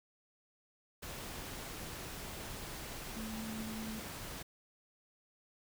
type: tone in noise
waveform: sine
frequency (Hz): 220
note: A3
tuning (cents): 0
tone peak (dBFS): -41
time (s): 3.16-4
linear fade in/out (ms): 10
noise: pink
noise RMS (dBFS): -45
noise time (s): 1.02-4.43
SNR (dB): +1
effects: none